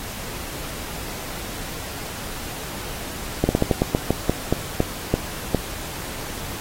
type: slowing click train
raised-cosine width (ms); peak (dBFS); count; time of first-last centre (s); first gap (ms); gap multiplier
2; -3; 13; 3.44-5.547; 50; 1.21
effects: pink hiss -33 dBFS RMS until 6.6 s + AAC 48 kbps